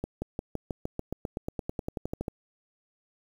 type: accelerating click train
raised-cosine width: 2 ms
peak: -18 dBFS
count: 20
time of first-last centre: 0.04-2.282 s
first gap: 180 ms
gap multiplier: 0.95
effects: 8-bit